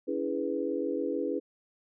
sine chord, C# minor seventh, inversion none, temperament equal with one note detuned, 283.2 / 329.6 / 415.3 / 493.9 Hz, C#4 / E4 / G#4 / B4, +37 / 0 / 0 / 0 cents, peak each -34 dBFS, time 0.07-1.4 s, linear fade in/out 20 ms, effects none

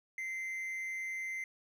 triangle tone with amplitude modulation, 2076 Hz, C7, 14 cents flat, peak -33 dBFS, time 0.18-1.44 s, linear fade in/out 2 ms, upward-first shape sine, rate 190 Hz, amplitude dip 40%, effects none

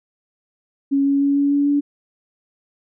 sine tone with pitch steps, 277.2 / 279.1 / 281.1 / 283 / 285 / 287 Hz, C#4 / C#4 / C#4 / C#4 / C#4 / D4, 0 / +12 / +24 / +36 / +48 / -40 cents, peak -14 dBFS, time 0.91-1.81 s, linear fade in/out 20 ms, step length 150 ms, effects none

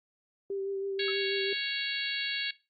sine tone with vibrato, 392 Hz, G4, in tune, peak -31 dBFS, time 0.5-1.53 s, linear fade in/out 2 ms, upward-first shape sine, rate 6.2 Hz, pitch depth 19 cents each way
harmonic tone, 554.4 Hz, C#5, in tune, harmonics 3 / 4 / 5 / 6 / 7 / 8, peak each -37 / -37 / -37 / -37 / -37 / -37 dBFS, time 0.99-2.51 s, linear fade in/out 5 ms
sine tone with exponential decay, 1303 Hz, E6, 20 cents flat, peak -36 dBFS, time 1.08-1.17 s, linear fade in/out 1 ms, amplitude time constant 18 ms
effects noise-tail reverb RT60 0.3 s tail -20 dB re dry + Opus 32 kbps

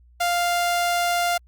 sawtooth tone, 698.5 Hz, F5, in tune, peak -16 dBFS, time 0.2-1.38 s, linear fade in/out 10 ms, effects added 60 Hz sine -50 dBFS peak until 1.47 s + Opus 48 kbps

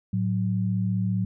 sine tone pair together, 110 / 185 Hz, A2 / F#3, 0 / 0 cents, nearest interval major sixth, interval 900 cents, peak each -25 dBFS, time 0.13-1.25 s, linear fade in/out 5 ms, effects none

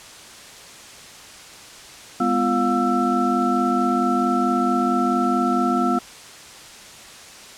sine tone cluster, 204.6 / 249.1 / 345.7 / 712 / 1329 Hz, G#3 / B3 / F4 / F5 / E6, -26 / +15 / -18 / +33 / +14 cents, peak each -26 / -21 / -25 / -24 / -23 dBFS, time 2.2-5.99 s, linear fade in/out 5 ms, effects white hiss -41 dBFS RMS until 7.57 s + low-pass 8000 Hz 12 dB/octave

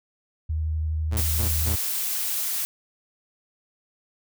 sine tone with vibrato, 78.4 Hz, D#2, 14 cents sharp, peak -23 dBFS, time 0.49-1.76 s, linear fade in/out 10 ms, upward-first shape sine, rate 12 Hz, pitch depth 15 cents each way
sawtooth tone bursts, 109 Hz, A2, 16 cents flat, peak -25 dBFS, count 3, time 1.11-1.76 s, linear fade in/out 20 ms, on 110 ms, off 160 ms
blue noise, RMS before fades -27 dBFS, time 1.17-2.65 s, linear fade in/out 0 ms
effects none

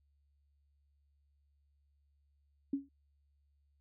sine tone with exponential decay, 277.2 Hz, C#4, in tune, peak -28 dBFS, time 2.73-2.89 s, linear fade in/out 5 ms, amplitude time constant 34 ms, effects added 71 Hz sine -70 dBFS peak until 3.8 s

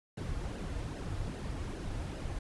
brown noise with flanger, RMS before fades -38 dBFS, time 0.17-2.39 s, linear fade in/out 5 ms, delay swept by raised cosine 0.85 to 5.35 ms, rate 2.5 Hz, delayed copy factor -0.6, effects resampled to 24000 Hz

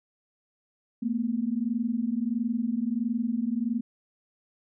sine tone pair together, 222.4 / 243.9 Hz, A3 / B3, +19 / -21 cents, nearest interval major second, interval 160 cents, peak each -28 dBFS, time 1.02-3.81 s, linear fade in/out 10 ms, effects none

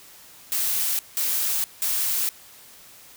blue noise bursts, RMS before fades -24 dBFS, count 3, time 0.52-2.29 s, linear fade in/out 0 ms, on 470 ms, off 180 ms, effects white hiss -48 dBFS RMS until 3.16 s

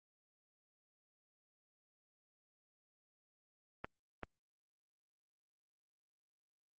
clicks, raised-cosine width 0.5 ms, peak -26 dBFS, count 2, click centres 3.845 / 4.233 s, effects Opus 24 kbps

